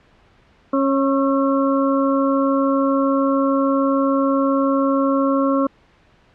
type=harmonic tone with a mistuned harmonic; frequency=273.3 Hz; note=C#4; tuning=24 cents flat; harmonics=1 / 2 / 4 / 5; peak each=-17 / -20 / -23 / -28 dBFS; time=0.73-5.67 s; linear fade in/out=5 ms; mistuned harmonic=5; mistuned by=-33 cents; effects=pink hiss -54 dBFS RMS until 6.34 s + low-pass 3000 Hz 12 dB/octave